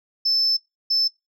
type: tone bursts at uneven times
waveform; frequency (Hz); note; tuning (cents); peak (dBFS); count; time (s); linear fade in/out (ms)
sine; 5274; E8; 0; -16; 2; 0.25-0.57 / 0.9-1.08; 10
effects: noise-tail reverb RT60 0.2 s tail -22 dB re dry + tanh soft clip ceiling -14 dBFS